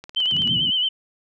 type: click train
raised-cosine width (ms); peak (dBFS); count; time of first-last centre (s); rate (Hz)
0.2; -20; 9; 0.04-0.475; 18.4
type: tone with vibrato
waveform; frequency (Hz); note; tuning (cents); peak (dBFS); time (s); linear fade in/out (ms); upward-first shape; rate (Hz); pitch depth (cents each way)
sine; 3028; F#7; +39; -18; 0.16-0.89; 10; sine; 9; 62
type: band-pass noise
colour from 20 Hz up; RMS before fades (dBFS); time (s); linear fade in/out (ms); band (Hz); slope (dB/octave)
pink; -31; 0.31-0.71; 20; 120 to 240; 24
effects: none